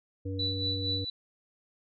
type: harmonic tone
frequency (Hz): 95.9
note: G2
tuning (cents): -37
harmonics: 1 / 3 / 5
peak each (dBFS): -33 / -38 / -40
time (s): 0.25-1.05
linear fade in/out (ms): 10
type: tone with tremolo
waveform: sine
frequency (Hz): 3963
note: B7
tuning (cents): +5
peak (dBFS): -28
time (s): 0.39-1.1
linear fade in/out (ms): 5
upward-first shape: sine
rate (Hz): 4.3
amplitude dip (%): 65
effects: none